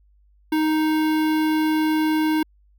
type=tone with notch filter; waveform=square; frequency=311.7 Hz; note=D#4; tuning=3 cents sharp; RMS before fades=-20 dBFS; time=0.52-2.43 s; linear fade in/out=5 ms; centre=7100 Hz; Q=0.67; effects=added 50 Hz sine -54 dBFS peak until 2.78 s